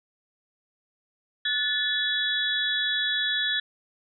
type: tone cluster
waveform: sine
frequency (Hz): 1469 / 1737 / 3396 / 3839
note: F#6 / A6 / G#7 / B7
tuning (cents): -13 / -23 / +38 / -50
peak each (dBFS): -36 / -27 / -27 / -31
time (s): 1.45-3.6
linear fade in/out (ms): 5
effects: none